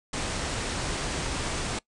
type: low-pass noise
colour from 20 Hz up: pink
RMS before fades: -31 dBFS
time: 0.13-1.79 s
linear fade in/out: 5 ms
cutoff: 9500 Hz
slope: 96 dB/octave
effects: noise-tail reverb RT60 0.1 s tail -22 dB re dry